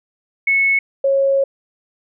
sine tone pair in turn, 2200 / 547.3 Hz, C#7 / C#5, -14 / -22 cents, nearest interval 2 octaves, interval 2408 cents, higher first, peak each -12 dBFS, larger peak neither, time 0.47-0.79 / 1.04-1.44 s, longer second, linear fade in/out 5 ms, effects none

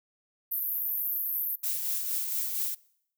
white band-pass noise, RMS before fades -31 dBFS, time 0.51-1.56 s, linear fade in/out 10 ms, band 12000 to 15000 Hz, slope 96 dB/octave
violet noise with tremolo, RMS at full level -29 dBFS, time 1.63-2.75 s, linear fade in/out 10 ms, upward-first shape triangle, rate 4.3 Hz, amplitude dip 45%
effects noise-tail reverb RT60 0.7 s tail -23 dB re dry

